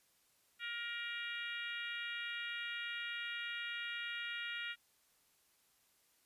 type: harmonic tone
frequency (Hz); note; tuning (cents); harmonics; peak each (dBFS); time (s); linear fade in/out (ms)
471.7; A#4; +20; 3 / 4 / 5 / 6 / 7 / 8; -45 / -45 / -47 / -47 / -50 / -54; 0.59-4.76; 50
effects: white hiss -73 dBFS RMS until 6.25 s + resampled to 32000 Hz